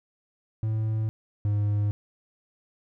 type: tone pair in turn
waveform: triangle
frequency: 109.6 / 103.45 Hz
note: A2 / G#2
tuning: -6 / -6 cents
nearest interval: minor second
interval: 100 cents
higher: first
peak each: -22 / -20 dBFS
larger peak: second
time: 0.63-1.09 / 1.45-1.91 s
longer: neither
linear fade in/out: 0 ms
effects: none